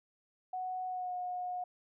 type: tone with pitch glide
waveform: sine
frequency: 740 to 723.5 Hz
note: F#5 to F#5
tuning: 0 to -39 cents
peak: -35 dBFS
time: 0.53-1.64 s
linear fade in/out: 5 ms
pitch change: -39 cents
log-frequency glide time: 0.87-1.14 s
effects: none